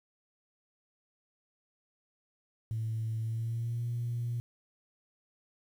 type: tone with pitch glide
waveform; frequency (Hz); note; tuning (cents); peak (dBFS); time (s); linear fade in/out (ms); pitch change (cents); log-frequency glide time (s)
sine; 111.6 to 118.92; A2 to A#2; +25 to +35; -30; 2.71-4.4; 0; +110; 3.2-3.86
effects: tanh soft clip ceiling -27 dBFS + 10-bit